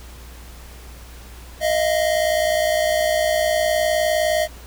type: tone pair together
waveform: square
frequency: 624.4 / 684 Hz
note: D#5 / F5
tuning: +6 / -36 cents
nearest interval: major second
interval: 158 cents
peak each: -19 / -23 dBFS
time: 1.6-4.48 s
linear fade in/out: 50 ms
effects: added 60 Hz sine -38 dBFS peak until 4.66 s + pink hiss -44 dBFS RMS until 4.66 s